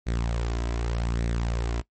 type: tone with flanger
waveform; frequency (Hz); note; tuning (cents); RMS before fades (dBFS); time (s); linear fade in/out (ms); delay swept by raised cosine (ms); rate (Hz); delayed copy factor
sawtooth; 57.9; A#1; -11; -27; 0.06-1.82; 20; 0.48 to 3.08; 0.84; +0.5
effects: noise-tail reverb RT60 0.1 s tail -19 dB re dry + MP3 32 kbps